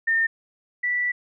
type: tone pair in turn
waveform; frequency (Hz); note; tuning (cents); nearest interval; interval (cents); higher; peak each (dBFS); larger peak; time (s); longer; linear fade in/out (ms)
sine; 1816 / 1963.5; A#6 / B6; -46 / -11; minor second; 135; second; -18 / -21; first; 0.07-0.27 / 0.83-1.12; second; 10
effects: none